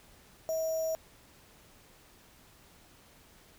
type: tone with sample-and-hold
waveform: sine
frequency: 642 Hz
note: E5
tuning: 46 cents flat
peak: -29 dBFS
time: 0.49-0.95 s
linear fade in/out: 0 ms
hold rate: 6300 Hz
effects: pink hiss -59 dBFS RMS until 3.58 s